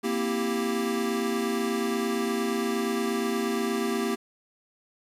square chord, C dominant seventh, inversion third, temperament equal, 233.1 / 261.6 / 329.6 / 392 Hz, Bb3 / C4 / E4 / G4, 0 / 0 / 0 / 0 cents, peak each -30 / -35 / -35 / -30 dBFS, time 0.03-4.16 s, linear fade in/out 20 ms, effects resampled to 32000 Hz + 9-bit

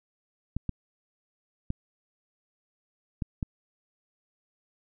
clicks, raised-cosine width 5 ms, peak -17 dBFS, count 5, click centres 0.566 / 0.693 / 1.704 / 3.222 / 3.428 s, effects none

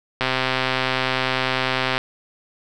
click train, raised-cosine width 0.3 ms, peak -4 dBFS, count 231, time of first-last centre 0.21-1.979 s, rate 130 Hz, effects none

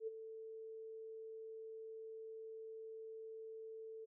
sine tone with ADSR envelope, 443.7 Hz, A4, 14 cents sharp, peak -38 dBFS, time 0-4.06 s, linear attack 72 ms, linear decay 21 ms, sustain -10 dB, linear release 23 ms, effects none

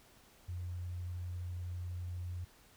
sine tone, 88.8 Hz, F2, 29 cents sharp, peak -38 dBFS, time 0.48-2.45 s, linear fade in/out 10 ms, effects pink hiss -63 dBFS RMS until 2.76 s

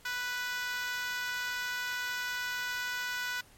5% pulse tone with high-pass filter, 493.9 Hz, B4, in tune, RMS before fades -35 dBFS, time 0.05-3.41 s, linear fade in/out 5 ms, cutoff 1300 Hz, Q 9.5, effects pink hiss -59 dBFS RMS until 3.57 s + MP3 64 kbps

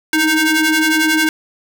sawtooth ring-modulated tone, 622.3 Hz, D#5, in tune, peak -5 dBFS, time 0.13-1.29 s, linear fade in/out 2 ms, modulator 939 Hz, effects 7-bit

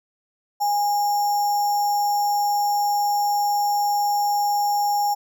sine tone with sample-and-hold, 822 Hz, G#5, 18 cents flat, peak -18 dBFS, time 0.6-5.15 s, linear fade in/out 20 ms, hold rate 6300 Hz, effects none

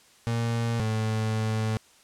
35% pulse tone pair in turn, 116.3 / 109.77 Hz, A#2 / A2, -4 / -4 cents, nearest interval minor second, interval 100 cents, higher first, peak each -23 dBFS, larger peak neither, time 0.27-0.8 / 0.8-1.77 s, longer second, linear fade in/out 0 ms, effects white hiss -57 dBFS RMS until 2.03 s + low-pass 9000 Hz 12 dB/octave

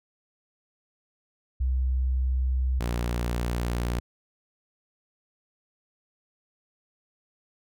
sine / sawtooth tone pair in turn, 64.3 / 59.47 Hz, C2 / A#1, -30 / +35 cents, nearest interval minor second, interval 135 cents, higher first, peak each -22 dBFS, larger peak neither, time 1.6-2.8 / 2.8-4 s, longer neither, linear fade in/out 10 ms, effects none

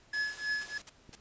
white noise, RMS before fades -46 dBFS, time 0.13-0.82 s, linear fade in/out 5 ms
square tone with tremolo, 1703 Hz, G#6, 43 cents sharp, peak -29 dBFS, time 0.13-0.78 s, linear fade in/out 5 ms, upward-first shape triangle, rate 3.2 Hz, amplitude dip 100%
white noise bursts, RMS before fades -46 dBFS, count 3, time 0.61-1.154 s, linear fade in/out 5 ms, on 28 ms, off 230 ms
click, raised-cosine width 3 ms, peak -38 dBFS, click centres 1.093 s
effects pink hiss -62 dBFS RMS until 1.2 s + resampled to 16000 Hz

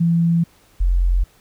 sine tone pair in turn, 168.3 / 44.24 Hz, E3 / F1, +36 / +23 cents, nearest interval octave + major seventh, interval 2313 cents, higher first, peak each -13 dBFS, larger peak neither, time 0-0.44 / 0.8-1.24 s, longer neither, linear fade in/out 10 ms, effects pink hiss -54 dBFS RMS until 1.4 s

